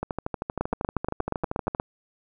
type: two click trains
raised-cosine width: 1 ms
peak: -11 / -14 dBFS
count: 11 / 23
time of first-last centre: 0.61-1.799 / 0.03-1.749 s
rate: 8.41 / 12.8 Hz
effects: none